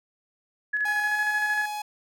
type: tone with tremolo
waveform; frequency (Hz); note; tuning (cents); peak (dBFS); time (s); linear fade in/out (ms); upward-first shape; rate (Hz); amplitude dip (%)
sine; 1694; G#6; +34; -22; 0.73-1.66; 10; square; 13; 35
type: tone with pitch glide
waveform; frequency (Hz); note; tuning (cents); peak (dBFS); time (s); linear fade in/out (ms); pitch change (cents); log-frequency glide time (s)
45% pulse; 830.6 to 840.3; G#5 to G#5; 0 to +20; -30; 0.85-1.82; 5; +20; 1-1.19
effects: none